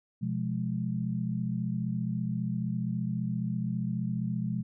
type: chord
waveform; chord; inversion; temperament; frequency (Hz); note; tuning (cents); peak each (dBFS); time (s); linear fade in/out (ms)
sine; F diminished; second; just; 125.72 / 174.61 / 209.5; Cb3 / F3 / Ab3; +31 / 0 / +15; -33; 0.21-4.63; 20
effects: none